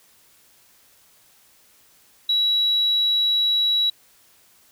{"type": "tone", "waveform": "sine", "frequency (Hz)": 3900, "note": "B7", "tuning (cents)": -23, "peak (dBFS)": -16, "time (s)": [2.29, 3.9], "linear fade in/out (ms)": 5, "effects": ["tanh soft clip ceiling -12 dBFS", "white hiss -56 dBFS RMS until 4.71 s"]}